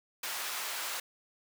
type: high-pass noise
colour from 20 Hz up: pink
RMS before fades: -37 dBFS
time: 0.23-1 s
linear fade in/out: 5 ms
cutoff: 1000 Hz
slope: 12 dB/octave
effects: none